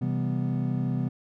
triangle chord, C major seventh, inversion none, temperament equal, 130.81 / 164.81 / 196 / 246.9 Hz, C3 / E3 / G3 / B3, 0 / 0 / 0 / 0 cents, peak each -26 / -30 / -31 / -29 dBFS, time 0.01-1.09 s, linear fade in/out 10 ms, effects none

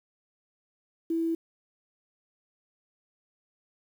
sine tone with quantisation, 329.6 Hz, E4, in tune, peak -25 dBFS, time 1.1-1.35 s, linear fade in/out 5 ms, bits 9, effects none

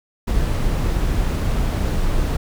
brown noise, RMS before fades -19 dBFS, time 0.27-2.37 s, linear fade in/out 10 ms, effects none

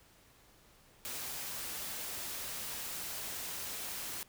white noise, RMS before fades -41 dBFS, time 1.05-4.23 s, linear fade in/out 0 ms, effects pink hiss -63 dBFS RMS until 4.28 s

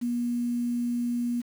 sine tone with quantisation, 240.4 Hz, B3, 46 cents flat, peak -25 dBFS, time 0.01-1.42 s, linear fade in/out 20 ms, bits 8, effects none

